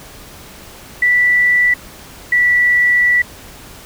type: tone pair in turn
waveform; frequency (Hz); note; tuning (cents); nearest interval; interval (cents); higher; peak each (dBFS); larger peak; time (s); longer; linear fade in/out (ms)
sine; 1966 / 1956.4; B6 / B6; -8 / -17; unison; 9; first; -9; neither; 1.02-1.74 / 2.32-3.22; second; 5
effects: pink hiss -37 dBFS RMS until 3.85 s